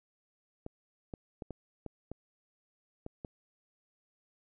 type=clicks; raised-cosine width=2 ms; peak=-27 dBFS; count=8; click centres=0.664 / 1.138 / 1.422 / 1.507 / 1.863 / 2.116 / 3.064 / 3.248 s; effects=none